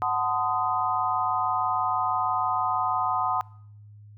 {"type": "chord", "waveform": "sine", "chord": "F# diminished seventh", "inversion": "none", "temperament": "equal with one note detuned", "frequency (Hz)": [740, 880, 1026.2, 1244.5], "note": ["F#5", "A5", "C6", "Eb6"], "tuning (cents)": [0, 0, -34, 0], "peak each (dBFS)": [-28, -30, -28, -28], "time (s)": [0.02, 3.41], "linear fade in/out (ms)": 0, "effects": ["noise-tail reverb RT60 0.7 s tail -24 dB re dry", "added 104 Hz sine -45 dBFS peak until 4.17 s"]}